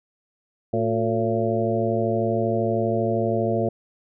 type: harmonic tone with a mistuned harmonic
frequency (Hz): 112.7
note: A2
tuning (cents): +42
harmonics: 1 / 2 / 3 / 4 / 5 / 6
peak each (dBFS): -27 / -27 / -27 / -27 / -27 / -27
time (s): 0.73-3.69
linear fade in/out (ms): 5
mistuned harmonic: 3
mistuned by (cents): +89
effects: none